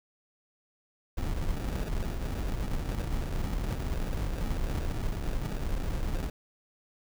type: noise with sample-and-hold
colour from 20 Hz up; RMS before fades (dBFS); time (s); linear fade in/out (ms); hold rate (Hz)
brown; -31; 1.17-6.3; 5; 1050
effects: none